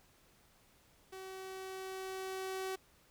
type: tone with level ramp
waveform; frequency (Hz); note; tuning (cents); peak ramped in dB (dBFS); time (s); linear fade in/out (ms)
sawtooth; 379.4; F#4; +43; -42 to -33; 1.12-2.76; 10
effects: pink hiss -67 dBFS RMS until 3.1 s